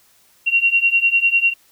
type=beating tone pair; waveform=sine; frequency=2744 / 2754 Hz; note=F7 / F7; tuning=-31 / -25 cents; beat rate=10 Hz; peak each=-17 / -15 dBFS; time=0.46-1.54 s; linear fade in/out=20 ms; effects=white hiss -55 dBFS RMS until 1.71 s